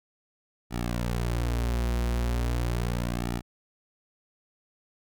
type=tone with flanger; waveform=sawtooth; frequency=59.3 Hz; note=A#1; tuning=30 cents sharp; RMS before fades=-28 dBFS; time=0.7-3.42 s; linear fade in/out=50 ms; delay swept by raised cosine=1.9 to 7 ms; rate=0.38 Hz; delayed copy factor=-0.9; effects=none